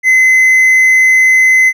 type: tone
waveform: triangle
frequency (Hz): 2044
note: C7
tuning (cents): -41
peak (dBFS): -3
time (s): 0.03-1.73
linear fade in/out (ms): 50
effects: none